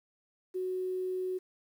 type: tone with quantisation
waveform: sine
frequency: 370 Hz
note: F#4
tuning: in tune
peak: -31 dBFS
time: 0.54-1.39 s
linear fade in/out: 20 ms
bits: 10
effects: none